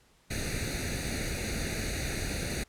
pink noise with comb filter, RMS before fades -33 dBFS, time 0.3-2.64 s, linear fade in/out 10 ms, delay 0.47 ms, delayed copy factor +0.85, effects pink hiss -64 dBFS RMS until 2.68 s + low-pass 11000 Hz 12 dB/octave

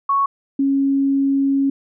sine tone pair in turn, 1108.7 / 274.8 Hz, C#6 / C#4, 0 / -15 cents, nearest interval 2 octaves, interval 2415 cents, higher first, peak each -14 dBFS, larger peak neither, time 0.09-0.26 / 0.59-1.7 s, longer second, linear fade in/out 5 ms, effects none

